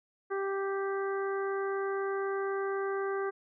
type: harmonic tone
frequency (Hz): 392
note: G4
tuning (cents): 0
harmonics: 1 / 2 / 3 / 4 / 5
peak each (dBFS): -31 / -41 / -39 / -41 / -48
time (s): 0.3-3.31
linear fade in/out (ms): 20
effects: none